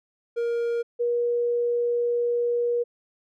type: tone pair in turn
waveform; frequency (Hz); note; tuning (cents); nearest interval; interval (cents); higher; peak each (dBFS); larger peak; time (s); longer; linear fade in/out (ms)
triangle / sine; 470.2 / 478.1; A#4 / A#4; +15 / +44; unison; 29; second; -21; neither; 0.36-0.83 / 0.99-2.84; second; 20
effects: none